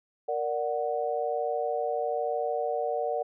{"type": "chord", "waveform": "sine", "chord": "Bb augmented", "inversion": "none", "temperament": "equal", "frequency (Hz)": [466.2, 587.3, 740], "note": ["Bb4", "D5", "F#5"], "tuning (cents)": [0, 0, 0], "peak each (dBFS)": -31, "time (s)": [0.28, 3.23], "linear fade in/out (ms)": 10, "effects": []}